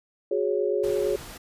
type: chord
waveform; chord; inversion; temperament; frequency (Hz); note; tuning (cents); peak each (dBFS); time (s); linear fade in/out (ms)
sine; F# suspended second; none; equal with one note detuned; 366.6 / 415.3 / 554.4; F#4 / G#4 / C#5; -16 / 0 / 0; -27 / -25 / -28; 0.31-1.16; 5
type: noise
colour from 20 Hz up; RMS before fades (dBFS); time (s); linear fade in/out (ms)
pink; -41; 0.83-1.38; 10
effects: resampled to 32000 Hz